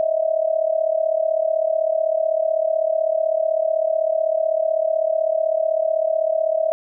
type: tone with amplitude modulation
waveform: sine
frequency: 640 Hz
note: D#5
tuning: 49 cents sharp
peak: -13 dBFS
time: 0-6.72 s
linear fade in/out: 0 ms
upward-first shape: sine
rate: 35.9 Hz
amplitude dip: 85%
effects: none